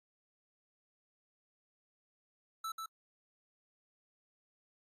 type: tone with echo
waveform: square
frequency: 1318.5 Hz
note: E6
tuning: in tune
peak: -38 dBFS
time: 2.64-2.72 s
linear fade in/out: 5 ms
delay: 140 ms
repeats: 1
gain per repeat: -3 dB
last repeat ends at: 2.86 s
effects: AAC 48 kbps